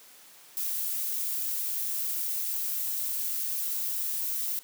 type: noise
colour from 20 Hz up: violet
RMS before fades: -31 dBFS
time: 0.57-4.59 s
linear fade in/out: 0 ms
effects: white hiss -53 dBFS RMS until 4.63 s + high-pass 200 Hz 12 dB/octave